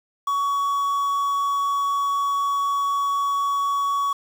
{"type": "tone with quantisation", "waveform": "triangle", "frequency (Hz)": 1124, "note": "C#6", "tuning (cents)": 24, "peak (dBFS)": -18, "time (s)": [0.27, 4.13], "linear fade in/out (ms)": 5, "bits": 7, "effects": []}